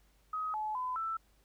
sine tone with pitch steps, 1263 / 858 / 1010 / 1326 Hz, D#6 / A5 / B5 / E6, +26 / -44 / +39 / +10 cents, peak -33 dBFS, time 0.33-1.17 s, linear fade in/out 5 ms, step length 210 ms, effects added 50 Hz sine -67 dBFS peak until 1.44 s + pink hiss -71 dBFS RMS until 1.44 s

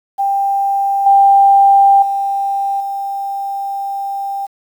sine tone with level steps, 792 Hz, G5, 18 cents sharp, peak -12 / -5 / -14 / -18 dBFS, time 0.18-4.47 s, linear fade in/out 20 ms, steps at 1.06 / 2.02 / 2.8 s, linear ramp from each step 5 ms, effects 7-bit

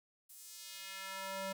square tone with high-pass filter sweep, 193 Hz, G3, 27 cents flat, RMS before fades -45 dBFS, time 0.29-1.53 s, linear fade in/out 10 ms, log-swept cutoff 11000 to 410 Hz, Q 0.95, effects none

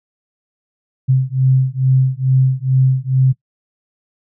sine beating tone pair, 130 / 132.3 Hz, C3 / C3, -11 / +20 cents, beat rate 2.3 Hz, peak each -14 dBFS, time 1.08-3.33 s, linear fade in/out 20 ms, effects noise-tail reverb RT60 0.1 s tail -20 dB re dry

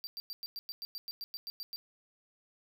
square tone bursts, 4699 Hz, D8, in tune, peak -39 dBFS, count 14, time 0.04-1.76 s, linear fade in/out 0 ms, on 30 ms, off 100 ms, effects none

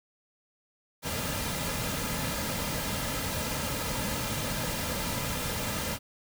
pink noise with comb filter, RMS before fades -32 dBFS, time 1.02-5.99 s, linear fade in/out 50 ms, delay 2.7 ms, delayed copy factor -0.55, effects none

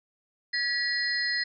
sine tone cluster, 1682 / 1937 / 4209 / 5030 Hz, G#6 / B6 / C8 / D#8, +22 / -34 / +9 / +18 cents, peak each -37 / -28 / -31 / -33 dBFS, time 0.53-1.44 s, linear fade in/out 10 ms, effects none

